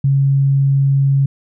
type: tone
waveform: sine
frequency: 137.7 Hz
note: C#3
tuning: 11 cents flat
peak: -10 dBFS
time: 0.04-1.26 s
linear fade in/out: 5 ms
effects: none